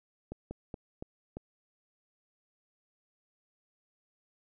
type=slowing click train; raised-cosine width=2 ms; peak=-26 dBFS; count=5; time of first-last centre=0.32-1.37 s; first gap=190 ms; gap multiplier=1.22; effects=none